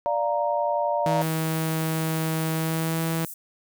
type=chord; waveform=sine; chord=Bb major; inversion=first; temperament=equal; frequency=587.3 / 698.5 / 932.3 Hz; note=D5 / F5 / Bb5; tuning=0 / 0 / 0 cents; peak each=-25 / -27 / -26 dBFS; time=0.06-1.22 s; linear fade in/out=0 ms
type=tone with pitch glide; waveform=sawtooth; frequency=160 to 163.36 Hz; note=D#3 to E3; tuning=+49 to -15 cents; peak=-20 dBFS; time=1.06-3.25 s; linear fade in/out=2 ms; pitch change=+36 cents; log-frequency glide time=2.51-3.04 s
type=high-pass noise; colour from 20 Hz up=white; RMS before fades=-38 dBFS; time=1.21-3.34 s; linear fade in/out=5 ms; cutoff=7700 Hz; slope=24 dB/octave
effects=none